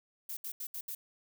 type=noise bursts at uneven times; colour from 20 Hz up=violet; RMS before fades=-40 dBFS; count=5; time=0.29-0.37 / 0.44-0.52 / 0.6-0.67 / 0.74-0.81 / 0.88-0.95 s; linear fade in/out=5 ms; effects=none